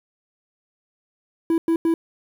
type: tone bursts at uneven times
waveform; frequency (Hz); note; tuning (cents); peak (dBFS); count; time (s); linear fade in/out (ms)
triangle; 329.8; E4; +1; -14; 3; 1.5-1.58 / 1.68-1.76 / 1.85-1.94; 2
effects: 8-bit